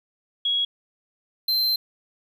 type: tone pair in turn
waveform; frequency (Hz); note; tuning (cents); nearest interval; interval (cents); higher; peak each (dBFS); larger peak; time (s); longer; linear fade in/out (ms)
sine / square; 3322 / 4112; G#7 / C8; 0 / -31; major third; 369; second; -20; neither; 0.45-0.65 / 1.48-1.76; second; 5
effects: 10-bit